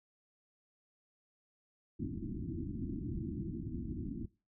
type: low-pass noise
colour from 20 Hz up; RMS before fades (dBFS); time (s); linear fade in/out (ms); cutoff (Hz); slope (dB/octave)
white; -40; 1.99-4.26; 10; 340; 96
effects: noise-tail reverb RT60 0.3 s tail -20 dB re dry